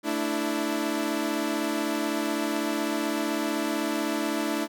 sawtooth chord, A suspended fourth, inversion none, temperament equal with one note detuned, 222.3 / 293.7 / 329.6 Hz, A3 / D4 / E4, +18 / 0 / 0 cents, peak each -29 / -25 / -26 dBFS, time 0.03-4.68 s, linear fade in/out 50 ms, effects none

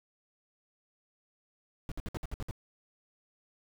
brown noise bursts, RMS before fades -36 dBFS, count 8, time 1.89-2.511 s, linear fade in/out 0 ms, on 26 ms, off 59 ms, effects none

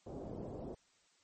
white low-pass noise, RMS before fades -45 dBFS, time 0.06-0.75 s, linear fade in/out 10 ms, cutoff 570 Hz, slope 24 dB/octave, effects white hiss -71 dBFS RMS until 1.23 s + MP3 32 kbps

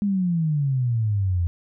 sine exponential sweep, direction down, 207.7 to 83.9 Hz, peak -19 dBFS, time 0.02-1.47 s, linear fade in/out 0 ms, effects none

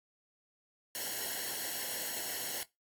white noise with comb filter, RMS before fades -38 dBFS, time 0.95-2.63 s, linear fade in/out 0 ms, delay 0.82 ms, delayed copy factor -0.75, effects noise-tail reverb RT60 0.2 s tail -21 dB re dry + AAC 64 kbps

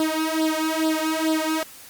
sawtooth tone with flanger, 316.6 Hz, D#4, 30 cents sharp, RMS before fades -23 dBFS, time 0-1.63 s, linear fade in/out 2 ms, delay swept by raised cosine 0.22 to 2.42 ms, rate 2.3 Hz, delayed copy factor +0.85, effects white hiss -44 dBFS RMS until 1.89 s + Opus 32 kbps

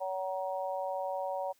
harmonic tone, 188.3 Hz, F#3, 31 cents sharp, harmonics 3 / 4 / 5, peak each -35 / -37 / -39 dBFS, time 0-1.53 s, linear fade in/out 20 ms, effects white hiss -69 dBFS RMS until 1.59 s

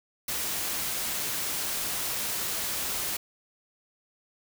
white noise, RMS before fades -31 dBFS, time 0.28-3.17 s, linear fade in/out 5 ms, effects none

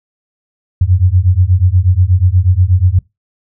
sine beating tone pair, 87.31 / 95.61 Hz, F2 / G2, 0 / -43 cents, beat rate 8.3 Hz, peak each -10 dBFS, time 0.81-2.99 s, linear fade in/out 5 ms, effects noise-tail reverb RT60 0.2 s tail -23 dB re dry

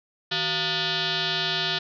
sine tone with frequency modulation, 157.9 Hz, D#3, 26 cents sharp, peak -23 dBFS, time 0.31-1.79 s, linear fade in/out 10 ms, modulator 536 Hz, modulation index 7.9, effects none

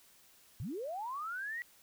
sine linear sweep, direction up, 87.6 to 1959 Hz, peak -37 dBFS, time 0.6-1.62 s, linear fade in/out 0 ms, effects white hiss -63 dBFS RMS until 1.82 s

